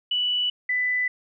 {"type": "tone pair in turn", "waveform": "sine", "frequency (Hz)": [2960, 1994.5], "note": ["F#7", "B6"], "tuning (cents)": [0, 17], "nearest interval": "perfect fifth", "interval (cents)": 683, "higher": "first", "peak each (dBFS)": -21, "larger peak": "neither", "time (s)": [[0.11, 0.5], [0.69, 1.08]], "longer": "neither", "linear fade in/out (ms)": 5, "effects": []}